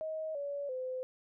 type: tone with pitch steps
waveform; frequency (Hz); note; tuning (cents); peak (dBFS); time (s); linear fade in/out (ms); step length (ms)
sine; 631 / 568.7 / 512.5; D#5 / C#5 / C5; +24 / +44 / -36; -35; 0.01-1.03; 0; 340
effects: none